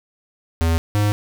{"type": "tone pair in turn", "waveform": "square", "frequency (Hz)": [82.41, 103.83], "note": ["E2", "G#2"], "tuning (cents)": [0, 0], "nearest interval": "major third", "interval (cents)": 400, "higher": "second", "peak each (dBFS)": -16, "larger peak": "neither", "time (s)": [[0.61, 0.78], [0.95, 1.12]], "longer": "neither", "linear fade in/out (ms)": 0, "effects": []}